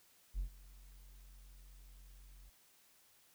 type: tone with ADSR envelope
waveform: triangle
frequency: 45.2 Hz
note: F#1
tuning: 40 cents flat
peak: -30 dBFS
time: 0.34-2.5 s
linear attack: 50 ms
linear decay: 100 ms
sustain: -23 dB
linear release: 12 ms
effects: tanh soft clip ceiling -31 dBFS + white hiss -68 dBFS RMS until 3.34 s